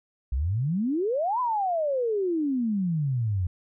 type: exponential two-way sweep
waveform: sine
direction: up then down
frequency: 58.27 to 1027 to 86.4 Hz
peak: -23 dBFS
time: 0.32-3.47 s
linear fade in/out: 5 ms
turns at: 1.4 s
effects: none